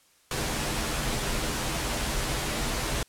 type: noise with comb filter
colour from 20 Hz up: pink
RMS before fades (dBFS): -29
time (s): 0.31-3.03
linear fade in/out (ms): 2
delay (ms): 11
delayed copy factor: -0.55
effects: white hiss -62 dBFS RMS until 3.08 s + low-pass 11000 Hz 12 dB/octave